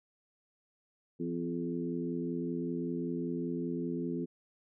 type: harmonic tone with a mistuned harmonic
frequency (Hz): 85.2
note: F2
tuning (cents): -42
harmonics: 2 / 3 / 4 / 5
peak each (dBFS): -38 / -36 / -38 / -42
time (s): 1.19-4.26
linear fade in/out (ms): 20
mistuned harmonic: 4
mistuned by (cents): +26
effects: none